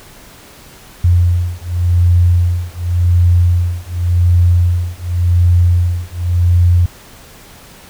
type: beating tone pair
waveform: sine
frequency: 87.31 / 88.2 Hz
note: F2 / F2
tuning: 0 / +18 cents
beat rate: 0.89 Hz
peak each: -12 dBFS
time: 1.04-6.86 s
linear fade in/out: 5 ms
effects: pink hiss -39 dBFS RMS until 7.89 s